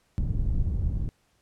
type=low-pass noise; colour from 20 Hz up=pink; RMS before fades=-26 dBFS; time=0.18-1.09 s; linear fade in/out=0 ms; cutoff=110 Hz; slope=12 dB/octave; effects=pink hiss -68 dBFS RMS until 1.41 s + low-pass 11000 Hz 12 dB/octave